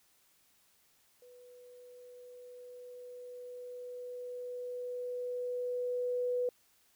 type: tone with level ramp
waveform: sine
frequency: 493.9 Hz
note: B4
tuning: in tune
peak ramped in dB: -54 to -29 dBFS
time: 1.22-6.49 s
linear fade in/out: 2 ms
effects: white hiss -69 dBFS RMS until 6.95 s